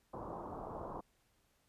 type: low-pass noise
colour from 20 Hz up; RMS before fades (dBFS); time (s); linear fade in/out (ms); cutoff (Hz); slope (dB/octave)
white; -45; 0.13-1.01; 10; 1100; 48
effects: pink hiss -75 dBFS RMS until 1.68 s + resampled to 32000 Hz